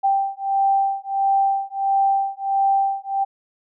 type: beating tone pair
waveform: sine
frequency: 784 / 785.5 Hz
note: G5 / G5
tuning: 0 / +3 cents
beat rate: 1.5 Hz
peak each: -20 dBFS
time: 0.03-3.25 s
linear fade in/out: 20 ms
effects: none